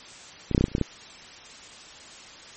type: clicks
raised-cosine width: 3 ms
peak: -15 / -7 / -6 / -7 / -6 / -27 / -30 / -9 / -16 / -9 dBFS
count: 10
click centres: 0.513 / 0.548 / 0.579 / 0.61 / 0.641 / 0.683 / 0.717 / 0.751 / 0.782 / 0.813 s
effects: white hiss -45 dBFS RMS until 2.56 s + MP3 32 kbps